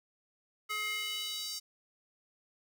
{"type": "tone with high-pass filter sweep", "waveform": "square", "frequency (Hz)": 424.8, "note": "G#4", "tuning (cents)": 39, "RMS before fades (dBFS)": -37, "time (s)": [0.69, 1.6], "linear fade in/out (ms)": 20, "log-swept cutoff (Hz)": [1600, 5200], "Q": 2.7, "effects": []}